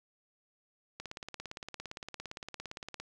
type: click train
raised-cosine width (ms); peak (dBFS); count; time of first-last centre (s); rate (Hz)
0.2; -24; 36; 1-3; 17.5
effects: none